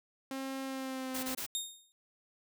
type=tone with pitch glide; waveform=sawtooth; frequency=267.6 to 259.4 Hz; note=C4 to C4; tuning=+39 to -15 cents; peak=-33 dBFS; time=0.31-1.35 s; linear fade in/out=2 ms; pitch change=-54 cents; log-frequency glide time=0.64-1.13 s
type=noise bursts; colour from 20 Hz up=white; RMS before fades=-39 dBFS; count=3; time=1.14-1.465 s; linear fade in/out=10 ms; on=93 ms; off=23 ms
type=tone with exponential decay; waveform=20% pulse; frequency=3690 Hz; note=A#7; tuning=18 cents flat; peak=-25 dBFS; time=1.55-1.92 s; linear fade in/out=0 ms; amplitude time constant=79 ms
effects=none